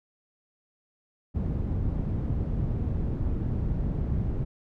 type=low-pass noise; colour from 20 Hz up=white; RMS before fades=-28 dBFS; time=1.34-4.45 s; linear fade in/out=20 ms; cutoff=130 Hz; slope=12 dB/octave; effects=none